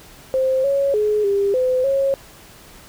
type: tone with pitch steps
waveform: sine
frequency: 524 / 555 / 422.4 / 399.5 / 510 / 546 Hz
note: C5 / C#5 / G#4 / G4 / C5 / C#5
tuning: +2 / +2 / +29 / +33 / -44 / -26 cents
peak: -15 dBFS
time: 0.34-2.14 s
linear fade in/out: 0 ms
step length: 300 ms
effects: pink hiss -44 dBFS RMS until 2.88 s